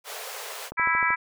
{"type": "high-pass noise", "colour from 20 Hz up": "pink", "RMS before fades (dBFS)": -37, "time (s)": [0.04, 0.71], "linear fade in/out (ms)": 50, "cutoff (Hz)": 420, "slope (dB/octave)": 96}
{"type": "click train", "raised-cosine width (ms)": 1, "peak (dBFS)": -22, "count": 6, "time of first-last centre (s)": [0.72, 1.105], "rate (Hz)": 13}
{"type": "harmonic tone", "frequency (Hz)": 329.6, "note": "E4", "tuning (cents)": 0, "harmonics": [3, 4, 5, 6, 7], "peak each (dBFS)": [-27, -27, -27, -27, -27], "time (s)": [0.77, 1.16], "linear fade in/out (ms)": 20}
{"effects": []}